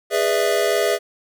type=chord; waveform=square; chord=E dominant seventh; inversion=first; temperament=just; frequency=412 / 494.4 / 593.3 / 659.3 Hz; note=G#4 / B4 / D5 / E5; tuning=-14 / +2 / +18 / 0 cents; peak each=-22 / -25 / -25 / -22 dBFS; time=0.1-0.99 s; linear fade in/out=50 ms; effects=none